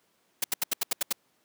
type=noise bursts; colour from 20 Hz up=white; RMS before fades=-26 dBFS; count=8; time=0.42-1.127 s; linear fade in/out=5 ms; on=21 ms; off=77 ms; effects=pink hiss -69 dBFS RMS until 1.44 s + high-pass 200 Hz 12 dB/octave